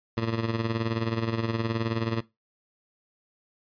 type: tone with tremolo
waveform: 15% pulse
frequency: 113.7 Hz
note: A#2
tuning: 43 cents flat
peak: -17 dBFS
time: 0.17-2.21 s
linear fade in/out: 5 ms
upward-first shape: sine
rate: 19 Hz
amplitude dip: 65%
effects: noise-tail reverb RT60 0.2 s tail -18 dB re dry + resampled to 11025 Hz